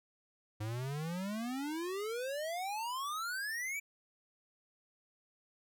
square exponential sweep, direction up, 103.83 to 2349 Hz, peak -37 dBFS, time 0.6-3.8 s, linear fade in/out 10 ms, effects none

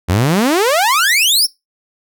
sawtooth exponential sweep, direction up, 81.1 to 5660 Hz, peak -7 dBFS, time 0.08-1.47 s, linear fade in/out 20 ms, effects noise-tail reverb RT60 0.2 s tail -21 dB re dry

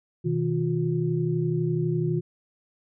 sine tone cluster, 128.1 / 160.1 / 356.3 Hz, C3 / D#3 / F4, -36 / +50 / +35 cents, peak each -28 / -25 / -28 dBFS, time 0.24-2.21 s, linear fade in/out 20 ms, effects none

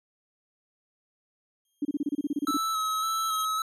10% pulse tone with exponential growth, 3219 Hz, G7, 45 cents sharp, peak -26 dBFS, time 1.65-3.45 s, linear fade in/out 2 ms, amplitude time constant 390 ms
sine tone bursts, 290 Hz, D4, 22 cents flat, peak -24 dBFS, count 13, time 1.82-2.571 s, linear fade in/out 5 ms, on 31 ms, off 29 ms
square tone with vibrato, 1300 Hz, E6, 24 cents flat, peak -27 dBFS, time 2.47-3.62 s, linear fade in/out 2 ms, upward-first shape square, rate 1.8 Hz, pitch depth 21 cents each way
effects resampled to 32000 Hz

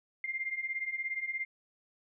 sine beating tone pair, 2093 / 2110 Hz, C7 / C7, 0 / +14 cents, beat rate 17 Hz, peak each -38 / -35 dBFS, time 0.24-1.45 s, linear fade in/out 2 ms, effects none

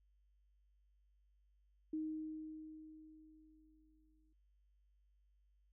sine tone with exponential decay, 312.3 Hz, D#4, 7 cents sharp, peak -37 dBFS, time 1.93-4.33 s, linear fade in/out 5 ms, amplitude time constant 520 ms, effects added 50 Hz sine -70 dBFS peak until 5.72 s

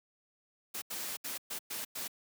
white noise bursts at uneven times, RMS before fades -39 dBFS, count 6, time 0.74-0.82 / 0.9-1.17 / 1.24-1.38 / 1.5-1.59 / 1.7-1.85 / 1.95-2.08 s, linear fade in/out 10 ms, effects high-pass 150 Hz 12 dB/octave

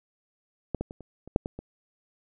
clicks, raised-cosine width 2 ms, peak -14 / -16 / -26 / -30 / -30 / -7 / -18 / -24 dBFS, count 8, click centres 0.747 / 0.81 / 0.909 / 1.007 / 1.276 / 1.361 / 1.459 / 1.59 s, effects none

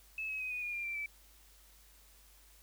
sine tone with pitch steps, 2602 / 2559 / 2516 / 2474 / 2433 / 2393 / 2353 / 2314 Hz, E7 / D#7 / D#7 / D#7 / D#7 / D7 / D7 / D7, -23 / +48 / +19 / -10 / -39 / +32 / +3 / -26 cents, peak -36 dBFS, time 0.18-1.06 s, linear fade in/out 2 ms, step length 110 ms, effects added 50 Hz sine -62 dBFS peak until 2.62 s + white hiss -63 dBFS RMS until 2.62 s

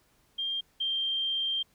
sine tone pair in turn, 3195 / 3169 Hz, G7 / G7, +32 / +18 cents, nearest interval unison, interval 14 cents, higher first, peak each -29 / -27 dBFS, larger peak second, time 0.38-0.61 / 0.8-1.63 s, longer second, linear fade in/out 10 ms, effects pink hiss -67 dBFS RMS until 1.74 s

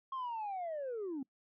sine linear sweep, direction down, 1082 to 254.7 Hz, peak -35 dBFS, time 0.12-1.23 s, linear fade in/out 5 ms, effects noise-tail reverb RT60 0.1 s tail -24 dB re dry + tanh soft clip ceiling -35 dBFS

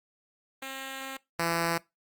5% pulse tone pair in turn, 267.7 / 167.96 Hz, C4 / E3, +40 / +33 cents, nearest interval minor sixth, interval 807 cents, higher first, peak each -25 / -15 dBFS, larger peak second, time 0.62-1.17 / 1.39-1.78 s, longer first, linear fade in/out 5 ms, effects noise-tail reverb RT60 0.2 s tail -21 dB re dry + Opus 24 kbps

